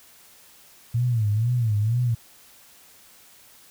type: tone with vibrato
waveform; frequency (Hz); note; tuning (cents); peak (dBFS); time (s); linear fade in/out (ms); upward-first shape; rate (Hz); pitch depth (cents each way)
sine; 113.3; A#2; -49; -19; 0.94-2.15; 10; sine; 2.1; 160
effects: white hiss -52 dBFS RMS until 3.7 s

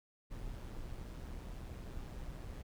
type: noise with amplitude modulation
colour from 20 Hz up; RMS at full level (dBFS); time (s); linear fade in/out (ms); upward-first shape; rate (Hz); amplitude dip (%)
brown; -43; 0.3-2.63; 20; sine; 125; 45
effects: none

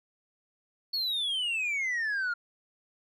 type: exponential sweep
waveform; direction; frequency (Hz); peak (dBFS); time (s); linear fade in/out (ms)
sine; down; 4448 to 1395; -25; 0.93-2.34; 10
effects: tanh soft clip ceiling -27 dBFS

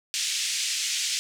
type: band-pass noise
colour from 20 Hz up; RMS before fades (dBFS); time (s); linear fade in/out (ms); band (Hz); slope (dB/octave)
white; -28; 0.14-1.19; 0; 2300 to 7500; 24
effects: none

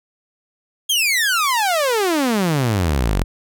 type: exponential sweep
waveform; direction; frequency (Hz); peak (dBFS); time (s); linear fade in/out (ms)
sawtooth; down; 3322 to 41; -12; 0.89-3.24; 10
effects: none

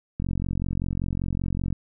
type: click train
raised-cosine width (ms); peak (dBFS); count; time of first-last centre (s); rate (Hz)
5; -15; 70; 0.2-1.727; 45.2
effects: none

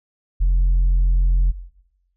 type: tone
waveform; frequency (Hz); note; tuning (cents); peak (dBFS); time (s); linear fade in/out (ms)
sine; 43.65; F1; 0; -11; 0.4-1.52; 20
effects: noise-tail reverb RT60 0.9 s tail -17 dB re dry + tanh soft clip ceiling -12 dBFS

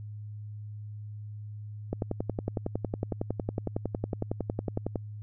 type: click train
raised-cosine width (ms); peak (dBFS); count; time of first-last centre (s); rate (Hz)
2; -16; 34; 1.93-4.958; 10.9
effects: added 105 Hz sine -38 dBFS peak until 5.22 s

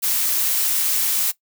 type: noise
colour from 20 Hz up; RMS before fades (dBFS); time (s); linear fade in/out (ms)
blue; -20; 0.02-1.32; 20
effects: noise-tail reverb RT60 0.1 s tail -18 dB re dry

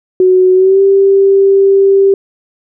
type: tone with pitch glide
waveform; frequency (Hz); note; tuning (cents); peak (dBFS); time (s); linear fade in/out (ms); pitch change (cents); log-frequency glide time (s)
sine; 370 to 392; F#4 to G4; 0 to 0; -4; 0.2-2.14; 2; +100; 0.54-0.81
effects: none

